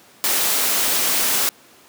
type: noise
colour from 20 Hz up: white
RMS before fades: -19 dBFS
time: 0.24-1.49 s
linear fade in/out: 0 ms
effects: pink hiss -49 dBFS RMS until 1.88 s + high-pass 200 Hz 12 dB/octave